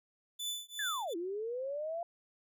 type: tone with tremolo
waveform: sawtooth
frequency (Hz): 3493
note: A7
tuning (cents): -13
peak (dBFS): -31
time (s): 0.39-1.14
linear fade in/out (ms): 10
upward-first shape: triangle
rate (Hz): 2.6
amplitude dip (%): 100
type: linear two-way sweep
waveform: sine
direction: down then up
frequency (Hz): 1760 to 327.6 to 695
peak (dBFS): -35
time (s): 0.79-2.03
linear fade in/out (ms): 2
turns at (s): 1.16
effects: none